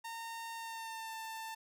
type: tone with pitch glide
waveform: sawtooth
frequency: 916 to 891.5 Hz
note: A#5 to A5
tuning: -31 to +22 cents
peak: -38 dBFS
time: 0.04-1.55 s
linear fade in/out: 10 ms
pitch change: -47 cents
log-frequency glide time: 0.55-1.15 s
effects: none